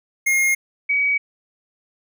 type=tone pair in turn; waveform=square / sine; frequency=2140 / 2267 Hz; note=C7 / C#7; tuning=+38 / +38 cents; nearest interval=minor second; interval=100 cents; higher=second; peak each=-16 dBFS; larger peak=neither; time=0.26-0.55 / 0.89-1.18 s; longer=neither; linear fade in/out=10 ms; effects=none